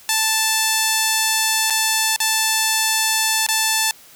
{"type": "tone with dropouts", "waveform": "5% pulse", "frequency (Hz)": 880, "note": "A5", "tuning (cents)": 0, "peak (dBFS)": -4, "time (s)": [0.09, 3.91], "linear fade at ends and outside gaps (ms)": 1, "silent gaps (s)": [[1.7, 1.705], [2.162, 2.202], [3.465, 3.487]], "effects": ["white hiss -46 dBFS RMS until 4.15 s"]}